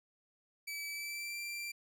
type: tone with pitch glide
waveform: sawtooth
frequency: 2300 to 2359 Hz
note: D7 to D7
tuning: -37 to +7 cents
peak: -36 dBFS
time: 0.67-1.72 s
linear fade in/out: 10 ms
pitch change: +44 cents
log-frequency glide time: 0.88-1.39 s
effects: none